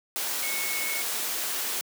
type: tone in noise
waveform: sine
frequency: 2198 Hz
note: C#7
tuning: 15 cents flat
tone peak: -32 dBFS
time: 0.43-1.02 s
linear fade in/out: 0 ms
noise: white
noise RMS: -30 dBFS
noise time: 0.16-1.81 s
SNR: -5 dB
effects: high-pass 300 Hz 12 dB/octave